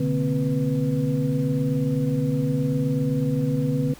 sine tone cluster, 128.2 / 147.4 / 232.3 / 260.2 / 491.7 Hz, C3 / D3 / A#3 / C4 / B4, -35 / +7 / -6 / -9 / -8 cents, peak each -30 / -23 / -32 / -25 / -30 dBFS, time 0-3.94 s, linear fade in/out 5 ms, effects added 50 Hz sine -47 dBFS peak until 3.99 s + pink hiss -47 dBFS RMS until 3.99 s

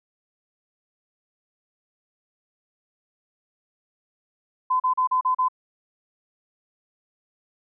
sine tone bursts, 1019 Hz, C6, 46 cents flat, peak -18 dBFS, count 6, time 4.7-5.485 s, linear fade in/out 10 ms, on 100 ms, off 37 ms, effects none

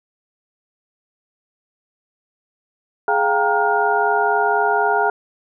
sine tone cluster, 418.5 / 703 / 787 / 931 / 1424 Hz, G#4 / F5 / G5 / A#5 / F6, +13 / +11 / +7 / -2 / +33 cents, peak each -21 dBFS, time 3.08-5.1 s, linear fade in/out 2 ms, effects none

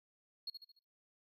triangle tone with echo, 4314 Hz, C#8, 48 cents flat, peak -36 dBFS, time 0.47-0.5 s, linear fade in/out 5 ms, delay 73 ms, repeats 4, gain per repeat -7 dB, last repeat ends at 0.792 s, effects noise-tail reverb RT60 0.3 s tail -25 dB re dry + tanh soft clip ceiling -36 dBFS

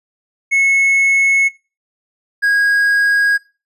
triangle tone pair in turn, 2190 / 1642.1 Hz, C#7 / G#6, -22 / -20 cents, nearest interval perfect fourth, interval 498 cents, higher first, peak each -9 dBFS, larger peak neither, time 0.51-1.49 / 2.42-3.38 s, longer first, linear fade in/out 20 ms, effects noise-tail reverb RT60 0.3 s tail -19 dB re dry + resampled to 32000 Hz

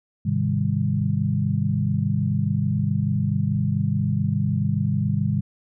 sine chord, Ab major seventh, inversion none, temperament equal with one note detuned, 103.83 / 130.81 / 155.56 / 199.88 Hz, Ab2 / C3 / Eb3 / G3, 0 / 0 / 0 / +34 cents, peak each -25 dBFS, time 0.25-5.41 s, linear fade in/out 10 ms, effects none

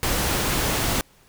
pink noise, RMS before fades -23 dBFS, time 0.03-1.01 s, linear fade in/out 0 ms, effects pink hiss -56 dBFS RMS until 1.28 s

